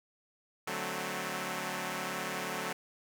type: chord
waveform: 5% pulse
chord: D dominant seventh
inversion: none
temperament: equal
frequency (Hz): 146.83 / 185 / 220 / 261.6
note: D3 / F#3 / A3 / C4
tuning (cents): 0 / 0 / 0 / 0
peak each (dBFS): -31 / -27 / -29 / -30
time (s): 0.67-2.73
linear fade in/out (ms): 5
effects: none

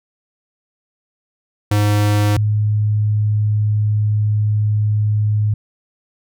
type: tone pair in turn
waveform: square / sine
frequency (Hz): 103.83 / 105.77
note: G#2 / G#2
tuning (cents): 0 / +32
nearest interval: unison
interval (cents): 32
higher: second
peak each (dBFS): -13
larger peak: neither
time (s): 1.71-2.37 / 2.37-5.54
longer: second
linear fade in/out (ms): 5
effects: none

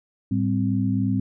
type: tone cluster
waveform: sine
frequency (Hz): 108.7 / 196.9 / 260.3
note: A2 / G3 / C4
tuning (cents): -21 / +8 / -9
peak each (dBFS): -24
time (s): 0.31-1.2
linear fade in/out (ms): 5
effects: none

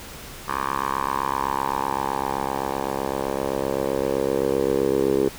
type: tone with band-pass filter sweep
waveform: 10% pulse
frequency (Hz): 67.8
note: C#2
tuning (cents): -38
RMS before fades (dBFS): -24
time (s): 0.48-5.29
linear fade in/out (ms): 5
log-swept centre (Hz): 1200 to 410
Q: 3.8
effects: pink hiss -39 dBFS RMS until 5.38 s

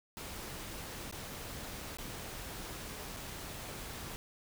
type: noise with dropouts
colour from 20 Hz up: pink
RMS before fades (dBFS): -44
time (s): 0.17-4.16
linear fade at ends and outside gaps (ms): 0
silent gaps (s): 1.112-1.125 / 1.97-1.985 / 3.165-3.169
effects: none

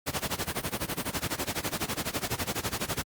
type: noise with tremolo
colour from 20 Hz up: pink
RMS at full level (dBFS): -28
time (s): 0.06-3.03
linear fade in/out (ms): 20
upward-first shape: sine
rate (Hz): 12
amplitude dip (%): 90
effects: high-pass 80 Hz 12 dB/octave + Opus 48 kbps

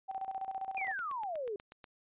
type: tone with tremolo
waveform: sine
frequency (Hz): 770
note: G5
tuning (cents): -31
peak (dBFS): -34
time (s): 0.08-0.94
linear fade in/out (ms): 20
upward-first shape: square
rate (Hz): 15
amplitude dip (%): 70
type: exponential sweep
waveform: sine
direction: down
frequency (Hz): 2489 to 392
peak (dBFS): -35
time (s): 0.77-1.56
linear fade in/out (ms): 2
type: click train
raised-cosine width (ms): 0.3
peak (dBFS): -34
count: 9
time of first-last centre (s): 0.87-1.842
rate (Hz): 8.23
effects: resampled to 8000 Hz

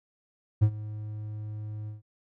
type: tone with ADSR envelope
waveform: triangle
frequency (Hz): 106.5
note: G#2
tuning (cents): +44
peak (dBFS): -13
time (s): 0.61-2.02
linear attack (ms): 19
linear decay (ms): 71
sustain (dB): -19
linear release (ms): 140
effects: none

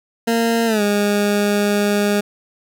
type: tone with pitch glide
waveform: 20% pulse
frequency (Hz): 230.3 to 205.2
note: A#3 to G#3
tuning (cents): -21 to -21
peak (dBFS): -10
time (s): 0.27-2.21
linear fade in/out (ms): 10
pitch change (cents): -200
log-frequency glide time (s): 0.66-0.82
effects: none

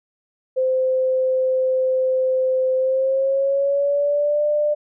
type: tone with pitch glide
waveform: sine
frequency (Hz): 518 to 595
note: C5 to D5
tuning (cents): -17 to +22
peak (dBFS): -16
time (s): 0.56-4.75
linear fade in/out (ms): 20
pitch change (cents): +239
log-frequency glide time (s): 2.76-4.44
effects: none

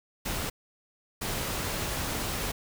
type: noise bursts at uneven times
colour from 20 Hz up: pink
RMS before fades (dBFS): -32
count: 2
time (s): 0.25-0.5 / 1.21-2.52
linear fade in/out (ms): 10
effects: none

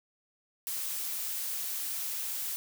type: noise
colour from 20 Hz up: blue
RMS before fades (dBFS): -35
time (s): 0.67-2.56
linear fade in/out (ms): 0
effects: none

